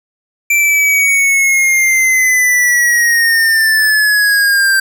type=linear sweep; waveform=square; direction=down; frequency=2349 to 1568 Hz; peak=-9 dBFS; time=0.5-4.8 s; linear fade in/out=5 ms; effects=none